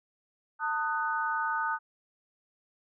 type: chord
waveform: sine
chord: D# diminished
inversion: second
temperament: just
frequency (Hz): 896 / 1244.5 / 1493.4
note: A5 / D#6 / F#6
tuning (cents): +31 / 0 / +16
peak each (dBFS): -32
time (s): 0.59-1.79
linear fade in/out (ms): 50
effects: none